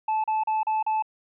triangle tone bursts, 870 Hz, A5, 20 cents flat, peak -20 dBFS, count 5, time 0.08-1.024 s, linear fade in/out 5 ms, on 160 ms, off 36 ms, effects resampled to 8000 Hz

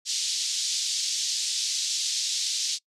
pink band-pass noise, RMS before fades -28 dBFS, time 0.05-2.79 s, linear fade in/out 50 ms, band 3900 to 7200 Hz, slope 24 dB/octave, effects noise-tail reverb RT60 0.1 s tail -24 dB re dry + low-pass 11000 Hz 12 dB/octave

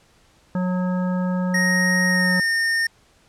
harmonic tone, 182.2 Hz, F#3, 26 cents flat, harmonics 1 / 3 / 5 / 7 / 9, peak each -20 / -30 / -34 / -37 / -39 dBFS, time 0.55-2.4 s, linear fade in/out 2 ms
square tone with pitch glide, 1868 to 1825.3 Hz, A#6 to A#6, +3 to -37 cents, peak -19 dBFS, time 1.54-2.87 s, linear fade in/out 5 ms, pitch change -40 cents, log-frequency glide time 2.08-2.38 s
effects pink hiss -57 dBFS RMS until 3.28 s + low-pass 9000 Hz 12 dB/octave

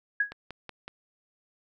sine tone with exponential decay, 1661.2 Hz, G#6, in tune, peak -19 dBFS, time 0.2-0.33 s, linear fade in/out 5 ms, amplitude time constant 27 ms
click train, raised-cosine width 0.3 ms, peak -23 dBFS, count 4, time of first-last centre 0.32-0.88 s, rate 5.36 Hz
effects none

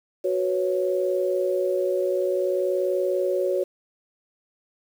sine chord, F# suspended fourth, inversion none, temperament equal, 370 / 493.9 / 554.4 Hz, F#4 / B4 / C#5, 0 / 0 / 0 cents, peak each -24 / -30 / -24 dBFS, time 0.24-3.64 s, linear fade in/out 10 ms, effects 8-bit

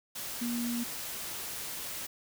sine tone in noise, 237.9 Hz, A#3, 35 cents sharp, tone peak -31 dBFS, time 0.41-0.84 s, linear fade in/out 10 ms, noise white, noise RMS -39 dBFS, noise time 0.15-2.07 s, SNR +5 dB, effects none

